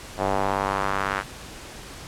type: tone with band-pass filter sweep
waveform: square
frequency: 49.02 Hz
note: G1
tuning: 1 cent sharp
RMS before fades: -25 dBFS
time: 0.17-1.24 s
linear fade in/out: 50 ms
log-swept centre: 710 to 1500 Hz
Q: 1.9
effects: pink hiss -40 dBFS RMS until 2.07 s + low-pass 10000 Hz 12 dB/octave